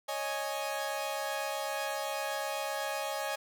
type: chord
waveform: sawtooth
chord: C# suspended second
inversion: none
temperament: equal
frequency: 554.4 / 622.3 / 830.6 Hz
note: C#5 / D#5 / G#5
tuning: 0 / 0 / 0 cents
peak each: -34 / -34 / -33 dBFS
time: 0.08-3.36 s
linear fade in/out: 10 ms
effects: none